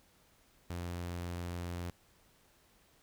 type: tone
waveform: sawtooth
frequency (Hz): 87.31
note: F2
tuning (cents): 0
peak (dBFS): -34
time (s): 0.7-1.9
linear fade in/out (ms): 0
effects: pink hiss -67 dBFS RMS until 3.02 s